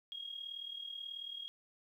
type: tone with amplitude modulation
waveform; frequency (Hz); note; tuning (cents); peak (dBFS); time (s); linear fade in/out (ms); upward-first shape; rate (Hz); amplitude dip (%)
sine; 3272; G#7; -26; -39; 0.12-1.48; 0; sine; 38.4; 70
effects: 12-bit